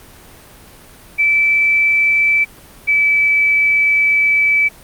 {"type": "tone pair in turn", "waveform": "sine", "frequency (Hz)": [2319, 2304], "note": ["D7", "D7"], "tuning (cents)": [-22, -34], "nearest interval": "unison", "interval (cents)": 12, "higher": "first", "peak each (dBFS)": -10, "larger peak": "neither", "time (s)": [[1.18, 2.45], [2.87, 4.69]], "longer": "second", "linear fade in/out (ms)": 20, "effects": ["pink hiss -41 dBFS RMS until 4.83 s", "Opus 32 kbps"]}